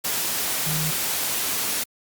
sine tone in noise, 156 Hz, D#3, 5 cents sharp, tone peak -25 dBFS, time 0.66-0.91 s, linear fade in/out 10 ms, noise white, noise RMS -25 dBFS, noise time 0.04-1.84 s, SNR -3 dB, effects high-pass 100 Hz 12 dB/octave + Opus 48 kbps

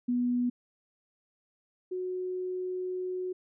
sine tone pair in turn, 245 / 367.1 Hz, B3 / F#4, -14 / -14 cents, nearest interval perfect fifth, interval 700 cents, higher second, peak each -25 / -31 dBFS, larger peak first, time 0.08-0.5 / 1.91-3.33 s, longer second, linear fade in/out 10 ms, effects none

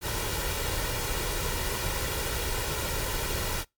pink noise with comb filter, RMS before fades -30 dBFS, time 0.01-3.65 s, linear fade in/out 50 ms, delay 2.1 ms, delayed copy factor +0.55, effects noise-tail reverb RT60 0.2 s tail -25 dB re dry + MP3 96 kbps

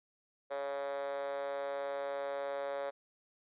5% pulse tone with high-pass filter, 139.9 Hz, C#3, 16 cents sharp, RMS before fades -38 dBFS, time 0.5-2.91 s, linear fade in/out 20 ms, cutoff 520 Hz, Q 10, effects resampled to 8000 Hz

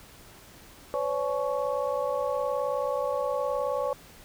sine tone cluster, 511 / 570 / 852 / 1112 Hz, C5 / C#5 / G#5 / C#6, -41 / +48 / +44 / +5 cents, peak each -30 / -29 / -36 / -34 dBFS, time 0.94-3.93 s, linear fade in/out 0 ms, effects pink hiss -51 dBFS RMS until 4.24 s

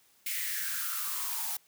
blue noise with high-pass filter sweep, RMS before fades -34 dBFS, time 0.26-1.57 s, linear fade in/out 5 ms, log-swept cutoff 2200 to 800 Hz, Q 6.4, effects white hiss -65 dBFS RMS until 1.67 s + high-pass 80 Hz 12 dB/octave

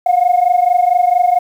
sine tone pair together, 704.6 / 729 Hz, F5 / F#5, +15 / -26 cents, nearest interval minor second, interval 59 cents, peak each -11 dBFS, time 0.06-1.39 s, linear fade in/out 5 ms, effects tanh soft clip ceiling -4 dBFS + 7-bit

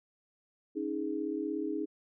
sine chord, C# suspended second, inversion none, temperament equal with one note detuned, 277.2 / 313.8 / 415.3 Hz, C#4 / D#4 / G#4, 0 / +15 / 0 cents, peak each -38 / -34 / -37 dBFS, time 0.75-1.86 s, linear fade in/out 20 ms, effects none

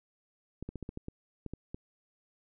clicks, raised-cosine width 3 ms, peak -26 dBFS, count 10, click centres 0.626 / 0.69 / 0.757 / 0.827 / 0.891 / 0.974 / 1.084 / 1.463 / 1.536 / 1.745 s, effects none

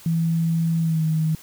sine tone with pitch glide, 164.81 to 158.01 Hz, E3 to D#3, 0 to +27 cents, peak -18 dBFS, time 0.06-1.35 s, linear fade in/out 2 ms, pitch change -73 cents, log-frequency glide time 0.8-1.04 s, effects white hiss -46 dBFS RMS until 1.42 s

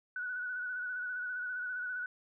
sine tone with vibrato, 1480 Hz, F#6, in tune, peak -35 dBFS, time 0.16-2.06 s, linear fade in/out 2 ms, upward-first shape square, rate 15 Hz, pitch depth 27 cents each way, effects none

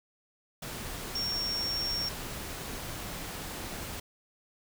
sine tone in noise, 5520 Hz, F8, 21 cents flat, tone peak -30 dBFS, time 1.15-2.09 s, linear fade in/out 5 ms, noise pink, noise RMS -39 dBFS, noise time 0.62-4 s, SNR +6 dB, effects none

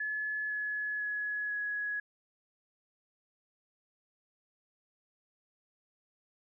sine tone with pitch steps, 1712 / 1700.2 / 1688.4 / 1676.8 Hz, A6 / G#6 / G#6 / G#6, -48 / +40 / +28 / +16 cents, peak -32 dBFS, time 0-2 s, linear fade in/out 5 ms, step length 500 ms, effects none

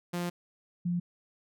sawtooth / sine tone pair in turn, 175 / 175 Hz, F3 / F3, +4 / +4 cents, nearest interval unison, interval 0 cents, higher neither, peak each -27 dBFS, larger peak neither, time 0.13-0.3 / 0.85-1 s, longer first, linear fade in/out 10 ms, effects none

